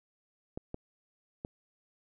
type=clicks; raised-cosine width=2 ms; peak=-24 dBFS; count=3; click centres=0.575 / 0.744 / 1.449 s; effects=none